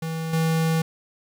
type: tone with level steps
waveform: square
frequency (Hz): 162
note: E3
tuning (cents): -30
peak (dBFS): -27 / -20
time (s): 0.02-0.82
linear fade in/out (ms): 5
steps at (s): 0.33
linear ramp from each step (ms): 5
effects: 10-bit